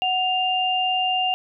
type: tone pair together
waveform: sine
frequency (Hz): 741 / 2798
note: F#5 / F7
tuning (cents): +2 / +3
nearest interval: octave + major seventh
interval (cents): 2301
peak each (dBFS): -22 / -22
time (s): 0.02-1.34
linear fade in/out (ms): 0
effects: none